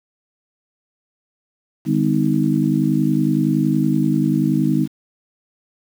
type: harmonic tone with a mistuned harmonic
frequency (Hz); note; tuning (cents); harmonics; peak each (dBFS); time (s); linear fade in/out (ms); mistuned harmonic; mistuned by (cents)
50.6; G#1; -44; 3 / 4 / 5 / 6; -20 / -20 / -20 / -20; 1.85-4.88; 50; 6; +56
effects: 7-bit